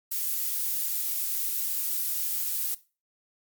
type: noise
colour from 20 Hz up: violet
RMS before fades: -29 dBFS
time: 0.11-2.75 s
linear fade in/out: 10 ms
effects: noise-tail reverb RT60 0.3 s tail -17 dB re dry + Opus 48 kbps